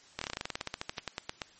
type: slowing click train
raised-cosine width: 0.2 ms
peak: -16 dBFS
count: 21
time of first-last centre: 0.19-1.418 s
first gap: 24 ms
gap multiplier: 1.09
effects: white hiss -58 dBFS RMS until 1.59 s + MP3 32 kbps